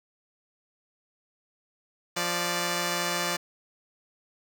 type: tone pair together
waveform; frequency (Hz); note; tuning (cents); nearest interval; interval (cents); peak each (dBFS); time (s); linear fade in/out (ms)
5% pulse; 174.61 / 586.7; F3 / D5; 0 / -2; octave + major sixth; 2098; -18 / -18; 2.16-3.37; 10
effects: none